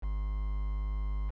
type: tone with quantisation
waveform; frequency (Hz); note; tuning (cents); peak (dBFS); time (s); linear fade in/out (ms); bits
triangle; 50.9; G#1; -34; -28; 0.02-1.31; 20; 8
effects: low-pass 2000 Hz 12 dB/octave